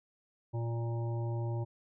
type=harmonic tone; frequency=116.54 Hz; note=A#2; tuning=in tune; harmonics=1 / 3 / 5 / 7 / 8; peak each=-32 / -42 / -46 / -49 / -50 dBFS; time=0.53-1.65 s; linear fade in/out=20 ms; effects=none